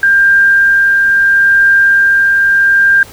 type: tone with tremolo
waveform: sine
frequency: 1594 Hz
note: G6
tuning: 28 cents sharp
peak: -4 dBFS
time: 0.03-3.03 s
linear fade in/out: 2 ms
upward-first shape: triangle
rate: 0.75 Hz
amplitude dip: 25%
effects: pink hiss -35 dBFS RMS until 3.12 s